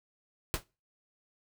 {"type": "noise with exponential decay", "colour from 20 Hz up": "pink", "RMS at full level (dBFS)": -28, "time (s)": [0.54, 0.64], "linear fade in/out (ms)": 0, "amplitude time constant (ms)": 20, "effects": ["noise-tail reverb RT60 0.3 s tail -22 dB re dry"]}